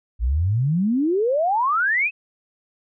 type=exponential sweep; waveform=sine; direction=up; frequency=53.8 to 2637 Hz; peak=-17 dBFS; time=0.19-2.11 s; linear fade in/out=50 ms; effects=none